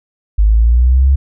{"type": "linear sweep", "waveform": "sine", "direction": "up", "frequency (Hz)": [50.5, 69.3], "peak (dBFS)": -6, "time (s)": [0.38, 1.16], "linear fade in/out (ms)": 10, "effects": []}